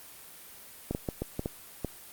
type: clicks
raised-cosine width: 2 ms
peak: -17 dBFS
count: 7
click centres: 0.91 / 0.949 / 1.088 / 1.22 / 1.394 / 1.459 / 1.847 s
effects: white hiss -49 dBFS RMS until 2.12 s + Opus 32 kbps